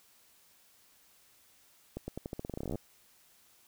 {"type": "accelerating click train", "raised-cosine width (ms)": 2, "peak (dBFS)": -24, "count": 20, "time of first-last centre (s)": [1.97, 2.756], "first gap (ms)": 110, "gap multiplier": 0.87, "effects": ["white hiss -64 dBFS RMS until 3.67 s"]}